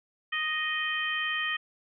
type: harmonic tone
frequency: 622.3 Hz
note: D#5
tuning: in tune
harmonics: 2 / 3 / 4 / 5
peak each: -36 / -30 / -35 / -34 dBFS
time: 0.32-1.57 s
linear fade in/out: 10 ms
effects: none